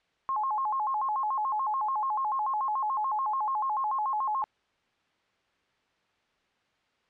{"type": "tone with vibrato", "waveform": "sine", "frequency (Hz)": 954, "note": "A#5", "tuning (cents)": 40, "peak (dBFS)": -26, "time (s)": [0.29, 4.44], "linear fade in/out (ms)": 0, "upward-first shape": "square", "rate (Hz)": 6.9, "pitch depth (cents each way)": 200, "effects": ["white hiss -70 dBFS RMS until 7.09 s", "low-pass 3000 Hz 12 dB/octave"]}